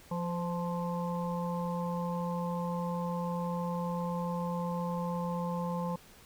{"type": "harmonic tone with a mistuned harmonic", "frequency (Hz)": 174.61, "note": "F3", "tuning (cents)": 0, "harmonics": [1, 3, 5, 6], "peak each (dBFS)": [-33, -38, -40, -41], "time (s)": [0.11, 5.96], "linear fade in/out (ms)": 5, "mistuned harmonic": 3, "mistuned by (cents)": -28, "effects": ["pink hiss -56 dBFS RMS until 6.25 s"]}